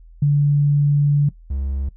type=tone pair in turn; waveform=sine / triangle; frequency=144.6 / 68.24 Hz; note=D3 / C#2; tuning=-27 / -27 cents; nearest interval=octave + minor second; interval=1300 cents; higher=first; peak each=-12 / -19 dBFS; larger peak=first; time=0.22-1.29 / 1.5-1.89 s; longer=first; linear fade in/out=5 ms; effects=noise-tail reverb RT60 0.1 s tail -18 dB re dry + added 41 Hz sine -41 dBFS peak until 1.96 s